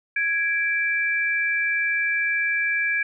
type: tone pair together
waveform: sine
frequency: 1659 / 2337 Hz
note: G#6 / D7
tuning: -2 / -9 cents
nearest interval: tritone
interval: 593 cents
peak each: -23 / -23 dBFS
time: 0.16-3.03 s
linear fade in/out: 5 ms
effects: none